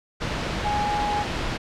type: tone in noise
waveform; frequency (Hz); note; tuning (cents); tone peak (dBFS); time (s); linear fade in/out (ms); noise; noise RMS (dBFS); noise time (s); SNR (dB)
sine; 830.6; G#5; 0; -23; 0.64-1.24; 20; pink; -27; 0.2-1.58; +1
effects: low-pass 4000 Hz 12 dB/octave

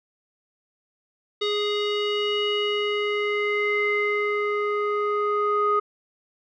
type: tone with low-pass filter sweep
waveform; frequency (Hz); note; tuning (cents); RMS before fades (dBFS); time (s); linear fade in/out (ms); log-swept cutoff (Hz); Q
square; 415.3; G#4; 0; -24; 1.41-5.8; 10; 3800 to 1300; 5.8
effects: none

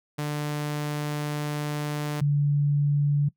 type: tone pair in turn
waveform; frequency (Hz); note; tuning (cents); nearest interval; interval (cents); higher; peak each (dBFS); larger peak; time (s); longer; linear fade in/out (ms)
sawtooth / sine; 148.4 / 144.59; D3 / D3; +18 / -27; unison; 45; first; -23 / -19; second; 0.18-2.21 / 2.21-3.29; first; 10
effects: noise-tail reverb RT60 0.1 s tail -20 dB re dry

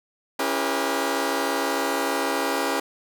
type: chord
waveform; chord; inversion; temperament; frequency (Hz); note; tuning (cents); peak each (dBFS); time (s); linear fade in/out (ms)
15% pulse; C# diminished seventh; none; just; 277.2 / 332.6 / 399.1 / 479; C#4 / E4 / G4 / Bb4; 0 / +16 / +31 / +47; -21 / -24 / -22 / -22; 0.39-2.8; 5
effects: none

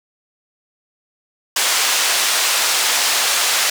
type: band-pass noise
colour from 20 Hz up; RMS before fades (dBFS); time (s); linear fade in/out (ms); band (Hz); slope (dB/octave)
white; -17; 1.56-3.7; 5; 650 to 7400; 12
effects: none

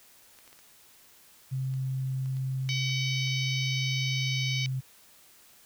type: clicks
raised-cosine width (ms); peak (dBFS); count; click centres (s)
0.2; -36; 9; 0.388 / 0.477 / 0.529 / 0.59 / 1.739 / 2.259 / 2.369 / 2.894 / 3.275
type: tone with pitch glide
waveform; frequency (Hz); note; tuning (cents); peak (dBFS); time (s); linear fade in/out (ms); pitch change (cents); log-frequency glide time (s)
sine; 131.9 to 131.14; C3 to C3; +14 to +4; -28; 1.51-4.81; 20; -10; 4.19-4.44
type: harmonic tone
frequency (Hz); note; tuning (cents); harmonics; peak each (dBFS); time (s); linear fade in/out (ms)
757; F#5; +39; 3 / 4 / 5 / 6 / 7 / 8; -34 / -36 / -38 / -40 / -41 / -42; 2.69-4.66; 0
effects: white hiss -57 dBFS RMS until 5.65 s

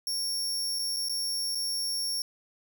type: tone with dropouts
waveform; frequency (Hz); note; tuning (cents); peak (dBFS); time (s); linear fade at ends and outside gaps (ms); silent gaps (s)
sawtooth; 5500; F8; -27; -26; 0.07-2.22; 1; 0.788-0.792 / 0.963-0.967 / 1.086-1.095 / 1.549-1.554
effects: none

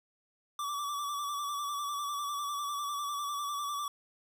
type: tone with vibrato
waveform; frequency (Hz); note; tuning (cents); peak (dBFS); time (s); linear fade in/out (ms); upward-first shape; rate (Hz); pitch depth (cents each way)
square; 1157; D6; -26; -34; 0.59-3.88; 2; square; 10; 35
effects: none

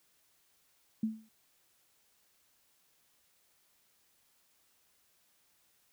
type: tone with exponential decay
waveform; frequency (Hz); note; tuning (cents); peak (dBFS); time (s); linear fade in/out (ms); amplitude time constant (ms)
sine; 220; A3; 0; -26; 1.03-1.29; 5; 55
effects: white hiss -71 dBFS RMS until 5.92 s

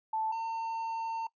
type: tone pair in turn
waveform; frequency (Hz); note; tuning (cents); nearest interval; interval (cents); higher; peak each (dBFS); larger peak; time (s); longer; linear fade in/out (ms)
sine / triangle; 880 / 905.8; A5 / A#5; 0 / -50; minor second; 50; second; -29 / -30; first; 0.13-0.32 / 0.32-1.27; second; 5
effects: noise-tail reverb RT60 0.1 s tail -21 dB re dry + resampled to 16000 Hz

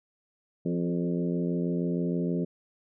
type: harmonic tone with a mistuned harmonic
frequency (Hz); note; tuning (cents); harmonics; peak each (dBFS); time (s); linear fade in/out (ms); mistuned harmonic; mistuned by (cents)
86.4; F2; -18; 2 / 3 / 4 / 5 / 6 / 7; -28 / -32 / -34 / -36 / -41 / -43; 0.65-2.45; 10; 4; +30
effects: none

